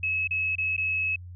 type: tone with dropouts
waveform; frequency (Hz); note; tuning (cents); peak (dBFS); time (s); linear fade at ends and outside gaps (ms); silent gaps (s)
sine; 2578; E7; -39; -24; 0.03-1.16; 5; 0.275-0.308 / 0.555-0.582 / 0.766-0.778
effects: added 89 Hz sine -39 dBFS peak until 1.35 s